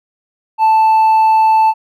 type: tone with hard clipping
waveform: triangle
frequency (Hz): 880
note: A5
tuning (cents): 0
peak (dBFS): -6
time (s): 0.58-1.74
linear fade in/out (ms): 50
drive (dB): 1
effects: none